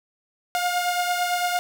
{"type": "beating tone pair", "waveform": "sawtooth", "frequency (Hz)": [710, 718.9], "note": ["F5", "F5"], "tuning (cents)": [28, 50], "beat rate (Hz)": 8.9, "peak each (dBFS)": [-19, -25], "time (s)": [0.55, 1.59], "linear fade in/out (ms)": 0, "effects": []}